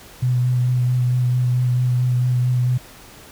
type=tone with vibrato; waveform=sine; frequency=124.7 Hz; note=B2; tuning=17 cents sharp; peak=-15 dBFS; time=0.22-2.78 s; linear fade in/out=10 ms; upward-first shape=sine; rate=4.5 Hz; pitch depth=16 cents each way; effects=pink hiss -43 dBFS RMS until 3.31 s